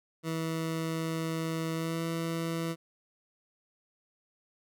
20% pulse tone with pitch glide, 162.3 to 165.23 Hz, E3 to E3, -27 to +4 cents, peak -26 dBFS, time 0.23-2.76 s, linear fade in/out 50 ms, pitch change +31 cents, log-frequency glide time 1.74-2.02 s, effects none

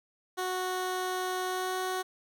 15% pulse tone with pitch glide, 368.7 to 371.5 Hz, F#4 to F#4, -6 to +7 cents, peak -24 dBFS, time 0.37-2.03 s, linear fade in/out 20 ms, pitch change +13 cents, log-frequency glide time 1.46-1.76 s, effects none

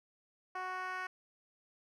10% pulse tone with band-pass filter sweep, 370 Hz, F#4, in tune, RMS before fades -40 dBFS, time 0.55-1.07 s, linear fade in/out 5 ms, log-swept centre 950 to 1500 Hz, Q 1.4, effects none

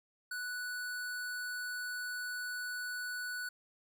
square tone, 1480 Hz, F#6, in tune, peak -38 dBFS, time 0.31-3.49 s, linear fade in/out 5 ms, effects none

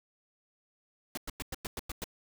pink noise bursts, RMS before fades -37 dBFS, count 8, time 1.15-2.042 s, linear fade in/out 2 ms, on 24 ms, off 100 ms, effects none

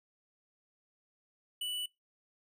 square tone, 2965 Hz, F#7, 3 cents sharp, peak -35 dBFS, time 1.61-1.86 s, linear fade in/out 5 ms, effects noise-tail reverb RT60 0.2 s tail -23 dB re dry

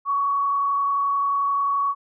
sine tone with frequency modulation, 1121 Hz, C#6, 19 cents sharp, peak -19 dBFS, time 0.05-1.95 s, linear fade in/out 50 ms, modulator 31.4 Hz, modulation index 0.41, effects none

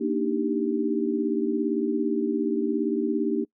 sine chord, Eb major seventh, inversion second, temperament equal, 233.1 / 293.7 / 311.1 / 392 Hz, Bb3 / D4 / Eb4 / G4, 0 / 0 / 0 / 0 cents, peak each -28 dBFS, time 0-3.45 s, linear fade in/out 20 ms, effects noise-tail reverb RT60 0.1 s tail -24 dB re dry

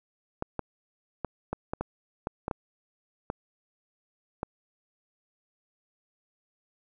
clicks, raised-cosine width 1 ms, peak -16 dBFS, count 11, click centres 0.424 / 0.593 / 1.247 / 1.53 / 1.735 / 1.81 / 2.271 / 2.481 / 2.512 / 3.301 / 4.431 s, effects none

